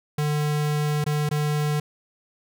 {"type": "tone with dropouts", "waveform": "square", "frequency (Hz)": 149.3, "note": "D3", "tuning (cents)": 29, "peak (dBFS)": -22, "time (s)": [0.18, 1.8], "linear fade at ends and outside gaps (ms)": 5, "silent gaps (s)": [[1.042, 1.063], [1.291, 1.311]], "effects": []}